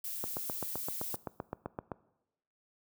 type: noise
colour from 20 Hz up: violet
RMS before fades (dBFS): -39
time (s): 0.04-1.16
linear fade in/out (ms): 5
type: click train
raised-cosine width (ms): 1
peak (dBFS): -22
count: 14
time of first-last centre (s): 0.24-1.917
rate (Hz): 7.75
effects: noise-tail reverb RT60 0.9 s tail -20 dB re dry + high-pass 80 Hz 12 dB/octave